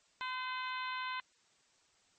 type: harmonic tone with a mistuned harmonic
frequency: 510 Hz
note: C5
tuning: 44 cents flat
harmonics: 2 / 3 / 4 / 5 / 6 / 7 / 8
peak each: -39 / -43 / -45 / -47 / -49 / -50 / -51 dBFS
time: 0.21-1.2 s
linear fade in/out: 0 ms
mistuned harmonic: 4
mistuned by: +16 cents
effects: white hiss -70 dBFS RMS until 2.18 s + MP3 32 kbps